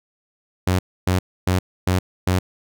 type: tone bursts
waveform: sawtooth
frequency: 91.8 Hz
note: F#2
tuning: 13 cents flat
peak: -12 dBFS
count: 5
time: 0.67-2.39 s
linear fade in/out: 5 ms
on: 120 ms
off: 280 ms
effects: none